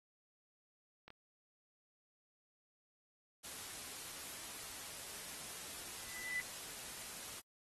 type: clicks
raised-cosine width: 0.3 ms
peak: -37 dBFS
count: 2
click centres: 1.08 / 1.104 s
type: noise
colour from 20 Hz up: white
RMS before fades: -48 dBFS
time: 3.43-7.41 s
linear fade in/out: 20 ms
type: tone with exponential growth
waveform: sine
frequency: 1994 Hz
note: B6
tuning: 16 cents sharp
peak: -34 dBFS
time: 5.89-6.4 s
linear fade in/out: 0 ms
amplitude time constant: 110 ms
effects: AAC 32 kbps